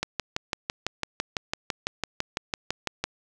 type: click train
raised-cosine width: 0.2 ms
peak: -9 dBFS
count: 19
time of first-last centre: 0.03-3.04 s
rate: 5.98 Hz
effects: none